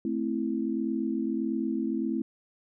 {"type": "chord", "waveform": "sine", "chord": "A minor", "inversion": "none", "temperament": "equal", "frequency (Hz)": [220, 261.6, 329.6], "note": ["A3", "C4", "E4"], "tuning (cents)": [0, 0, 0], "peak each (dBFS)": -31, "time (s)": [0.05, 2.22], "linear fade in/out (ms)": 2, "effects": []}